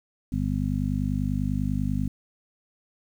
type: harmonic tone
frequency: 50.1 Hz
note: G1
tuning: 38 cents sharp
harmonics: 1 / 2 / 3 / 4 / 5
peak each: -30 / -30 / -30 / -30 / -30 dBFS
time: 0.32-2.08 s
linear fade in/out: 5 ms
effects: 9-bit